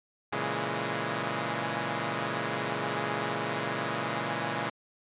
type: chord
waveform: 5% pulse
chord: A# half-diminished seventh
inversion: none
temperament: equal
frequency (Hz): 116.54 / 138.59 / 164.81 / 207.7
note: A#2 / C#3 / E3 / G#3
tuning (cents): 0 / 0 / 0 / 0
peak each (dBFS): -24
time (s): 0.32-4.7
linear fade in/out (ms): 10
effects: resampled to 8000 Hz